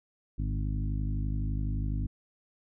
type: harmonic tone with a mistuned harmonic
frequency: 51.91 Hz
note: G#1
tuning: in tune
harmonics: 1 / 2 / 3 / 4 / 5 / 6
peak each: -30 / -34 / -38 / -43 / -41 / -47 dBFS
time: 0.38-2.07 s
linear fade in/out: 10 ms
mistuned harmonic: 3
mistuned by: -37 cents
effects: none